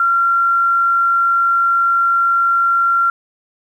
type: tone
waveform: sine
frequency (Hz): 1373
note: F6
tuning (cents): -30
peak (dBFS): -11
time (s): 0-3.1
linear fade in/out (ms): 2
effects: 8-bit